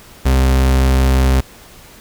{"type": "tone", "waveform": "40% pulse", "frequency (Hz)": 65.41, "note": "C2", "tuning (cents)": 0, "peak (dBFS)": -9, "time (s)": [0.25, 1.41], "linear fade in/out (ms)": 10, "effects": ["pink hiss -41 dBFS RMS until 2 s"]}